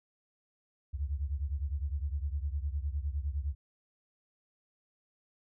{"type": "beating tone pair", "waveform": "sine", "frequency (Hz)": [68.5, 78.3], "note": ["C#2", "D#2"], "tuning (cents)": [-20, 11], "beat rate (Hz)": 9.8, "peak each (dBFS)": [-33, -36], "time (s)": [0.93, 3.55], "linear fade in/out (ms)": 20, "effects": []}